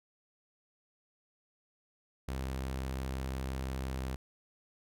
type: tone with pitch glide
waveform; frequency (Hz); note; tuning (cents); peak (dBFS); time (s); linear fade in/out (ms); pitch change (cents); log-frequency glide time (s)
sawtooth; 65.8 to 65.19; C2 to C2; +10 to -6; -31; 2.28-4.16; 5; -16; 3.8-4.04
effects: none